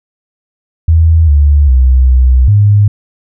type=tone with pitch steps; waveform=sine; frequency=81.2 / 72.4 / 64.2 / 63.5 / 103.1 Hz; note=E2 / D2 / C2 / B1 / G#2; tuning=-26 / -24 / -32 / +49 / -12 cents; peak=-3 dBFS; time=0.88-2.88 s; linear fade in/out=5 ms; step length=400 ms; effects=none